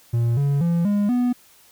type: tone with pitch steps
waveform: triangle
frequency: 117.5 / 141.36 / 170.05 / 204.6 / 246.1 Hz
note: A#2 / C#3 / F3 / G#3 / B3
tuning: +14 / +34 / -46 / -26 / -6 cents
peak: -15 dBFS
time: 0.13-1.33 s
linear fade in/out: 10 ms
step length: 240 ms
effects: white hiss -53 dBFS RMS until 1.71 s